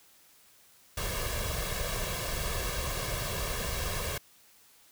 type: noise with comb filter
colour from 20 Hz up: pink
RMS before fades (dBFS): -33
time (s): 0.97-4.18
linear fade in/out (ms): 5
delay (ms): 1.8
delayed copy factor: +0.7
effects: white hiss -60 dBFS RMS until 4.91 s